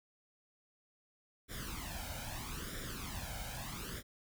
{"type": "noise with flanger", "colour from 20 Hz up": "pink", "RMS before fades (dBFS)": -43, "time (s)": [1.48, 4.03], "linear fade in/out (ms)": 50, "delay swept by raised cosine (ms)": [0.55, 1.34], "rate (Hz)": 0.78, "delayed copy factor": 0.75, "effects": []}